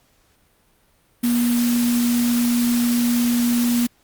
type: tone in noise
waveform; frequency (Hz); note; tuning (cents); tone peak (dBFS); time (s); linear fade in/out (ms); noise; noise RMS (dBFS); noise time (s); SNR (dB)
sine; 239.6; A#3; +48; -16; 1.23-3.87; 10; white; -28; 1.23-3.87; +9
effects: pink hiss -60 dBFS RMS until 4.03 s + Opus 48 kbps